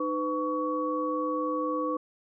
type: tone cluster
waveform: sine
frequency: 305.7 / 503 / 1124 Hz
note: D#4 / B4 / C#6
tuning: -30 / +32 / +24 cents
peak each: -31 dBFS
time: 0-1.97 s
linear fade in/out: 5 ms
effects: none